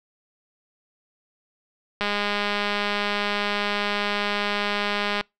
click train, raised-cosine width 0.3 ms, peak -9 dBFS, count 657, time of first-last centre 2.01-5.21 s, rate 205 Hz, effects noise-tail reverb RT60 0.2 s tail -26 dB re dry

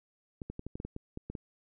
clicks, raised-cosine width 3 ms, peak -26 dBFS, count 11, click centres 0.418 / 0.5 / 0.594 / 0.666 / 0.755 / 0.801 / 0.85 / 0.964 / 1.174 / 1.3 / 1.352 s, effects none

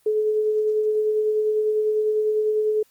sine tone with tremolo, 428.8 Hz, A4, 45 cents flat, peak -17 dBFS, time 0.06-2.83 s, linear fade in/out 5 ms, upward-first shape sine, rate 10 Hz, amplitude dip 30%, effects white hiss -61 dBFS RMS until 2.9 s + Opus 24 kbps

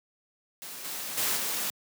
white noise with level steps, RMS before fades -41 / -36 / -28 / -31 dBFS, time 0.62-1.7 s, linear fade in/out 0 ms, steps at 0.84 / 1.17 / 1.36 s, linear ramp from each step 10 ms, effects high-pass 150 Hz 12 dB/octave

